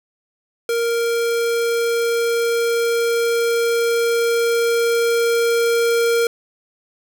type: tone with level ramp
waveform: square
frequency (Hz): 466.2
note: A#4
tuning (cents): 0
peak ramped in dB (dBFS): -18 to -15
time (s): 0.69-6.27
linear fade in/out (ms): 2
effects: none